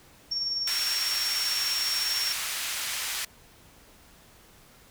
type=tone with tremolo; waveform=sine; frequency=5500 Hz; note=F8; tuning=27 cents flat; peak=-25 dBFS; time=0.31-2.33 s; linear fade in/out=10 ms; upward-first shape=sine; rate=20 Hz; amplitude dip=40%
type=band-pass noise; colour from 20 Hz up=pink; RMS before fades=-32 dBFS; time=0.67-3.25 s; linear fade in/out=5 ms; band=1800 to 14000 Hz; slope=12 dB/octave
effects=pink hiss -55 dBFS RMS until 4.9 s